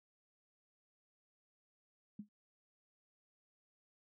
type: tone with exponential decay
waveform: sine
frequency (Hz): 207.7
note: G#3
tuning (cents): 0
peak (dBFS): -40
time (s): 2.19-2.29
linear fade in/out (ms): 5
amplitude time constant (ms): 20
effects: none